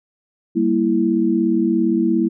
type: chord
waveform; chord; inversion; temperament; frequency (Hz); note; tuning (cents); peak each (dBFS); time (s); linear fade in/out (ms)
sine; E diminished; first; equal; 196 / 233.1 / 329.6; G3 / Bb3 / E4; 0 / 0 / 0; -21 / -19 / -17; 0.55-2.29; 20
effects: none